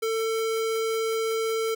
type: tone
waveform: square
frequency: 447.3 Hz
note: A4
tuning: 28 cents sharp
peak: -25 dBFS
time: 0.02-1.75 s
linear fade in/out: 10 ms
effects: none